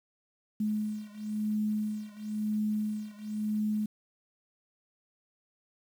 sine beating tone pair, 212.3 / 213.28 Hz, G#3 / G#3, +38 / +46 cents, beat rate 0.98 Hz, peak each -32 / -33 dBFS, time 0.6-3.86 s, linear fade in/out 5 ms, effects 9-bit

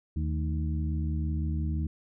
harmonic tone with a mistuned harmonic, 77.78 Hz, D#2, in tune, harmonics 1 / 2 / 3 / 4, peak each -28 / -34 / -38 / -40 dBFS, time 0.16-1.87 s, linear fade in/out 5 ms, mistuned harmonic 3, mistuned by -91 cents, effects none

